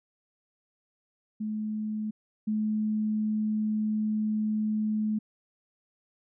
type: tone pair in turn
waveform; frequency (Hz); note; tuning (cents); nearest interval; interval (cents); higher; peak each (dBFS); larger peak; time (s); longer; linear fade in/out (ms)
sine; 214.6 / 214.6; A3 / A3; -43 / -43; unison; 0; neither; -29 / -25; second; 1.4-2.11 / 2.47-5.19; second; 10
effects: none